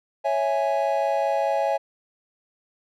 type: chord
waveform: triangle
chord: C# minor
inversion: none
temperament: equal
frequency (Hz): 554.4 / 659.3 / 830.6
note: C#5 / E5 / G#5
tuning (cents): 0 / 0 / 0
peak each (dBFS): -23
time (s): 0.24-1.78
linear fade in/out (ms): 20
effects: none